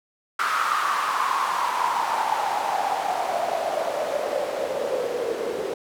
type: noise with band-pass filter sweep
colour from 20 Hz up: white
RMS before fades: -25 dBFS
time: 0.39-5.74 s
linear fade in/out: 5 ms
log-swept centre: 1300 to 430 Hz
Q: 6.7
effects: none